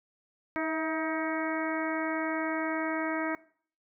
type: harmonic tone with a mistuned harmonic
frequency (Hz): 316.8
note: D#4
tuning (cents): +31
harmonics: 1 / 2 / 3 / 4 / 5 / 6 / 7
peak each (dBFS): -32 / -35 / -37 / -38 / -39 / -40 / -40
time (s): 0.56-3.35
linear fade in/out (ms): 0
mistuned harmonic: 2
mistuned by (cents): +32
effects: noise-tail reverb RT60 0.5 s tail -20 dB re dry